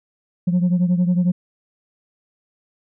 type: beating tone pair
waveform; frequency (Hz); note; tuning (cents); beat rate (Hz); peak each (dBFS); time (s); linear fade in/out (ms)
sine; 176.4 / 187.4; F3 / F#3; +18 / +22; 11; -14 / -19; 0.47-1.32; 10
effects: tanh soft clip ceiling -12 dBFS